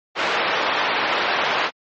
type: band-pass noise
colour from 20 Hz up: pink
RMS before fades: -21 dBFS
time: 0.15-1.71 s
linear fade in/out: 50 ms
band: 600 to 3200 Hz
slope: 12 dB/octave
effects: low-pass 5000 Hz 12 dB/octave + MP3 32 kbps